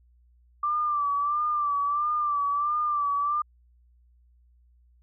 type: tone with vibrato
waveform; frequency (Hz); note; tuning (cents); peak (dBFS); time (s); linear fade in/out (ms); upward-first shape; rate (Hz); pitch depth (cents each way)
sine; 1174.7; D6; 0; -23; 0.63-3.42; 5; sine; 1.5; 55
effects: added 60 Hz sine -57 dBFS peak until 5.02 s